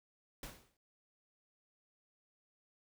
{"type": "noise with exponential decay", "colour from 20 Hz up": "pink", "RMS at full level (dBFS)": -44, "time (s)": [0.43, 0.77], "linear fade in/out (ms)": 2, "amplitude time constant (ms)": 73, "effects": []}